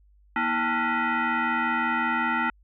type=tone with frequency modulation; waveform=sine; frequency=238.9 Hz; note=A#3; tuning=43 cents sharp; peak=-22 dBFS; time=0.36-2.5 s; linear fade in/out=2 ms; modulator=563 Hz; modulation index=3.3; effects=added 50 Hz sine -55 dBFS peak until 2.63 s